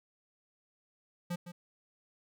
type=tone with echo; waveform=square; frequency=175.2 Hz; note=F3; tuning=6 cents sharp; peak=-34 dBFS; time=1.3-1.36 s; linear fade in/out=10 ms; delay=160 ms; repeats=1; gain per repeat=-10 dB; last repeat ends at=1.52 s; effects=none